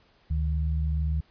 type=tone pair together; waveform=sine; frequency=73.36 / 155.56 Hz; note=D2 / D#3; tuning=-1 / 0 cents; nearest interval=octave + minor second; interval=1301 cents; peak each=-24 / -32 dBFS; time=0.3-1.21 s; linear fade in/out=10 ms; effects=pink hiss -62 dBFS RMS until 1.3 s + resampled to 11025 Hz